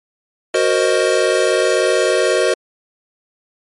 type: chord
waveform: square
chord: C half-diminished seventh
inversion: second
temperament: equal with one note detuned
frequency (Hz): 370 / 466.2 / 526.3 / 622.3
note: Gb4 / Bb4 / C5 / Eb5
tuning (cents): 0 / 0 / +10 / 0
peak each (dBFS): -19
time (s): 0.54-2.54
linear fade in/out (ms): 5
effects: MP3 48 kbps